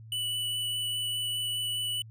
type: tone with vibrato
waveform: square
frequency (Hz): 2965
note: F#7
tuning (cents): +3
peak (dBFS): -30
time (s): 0.12-2.02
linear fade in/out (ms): 2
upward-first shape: triangle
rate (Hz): 4.9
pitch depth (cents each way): 10
effects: added 111 Hz sine -45 dBFS peak until 2.1 s